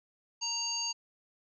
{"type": "harmonic tone", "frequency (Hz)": 930, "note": "A#5", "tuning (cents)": -4, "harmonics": [1, 3, 5, 7], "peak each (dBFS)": [-42, -41, -34, -36], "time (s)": [0.41, 0.93], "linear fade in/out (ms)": 20, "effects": []}